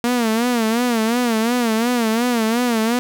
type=tone with vibrato; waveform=sawtooth; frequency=233.1 Hz; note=A#3; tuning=in tune; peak=-12 dBFS; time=0.04-2.99 s; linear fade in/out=0 ms; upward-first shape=sine; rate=2.8 Hz; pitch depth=110 cents each way; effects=none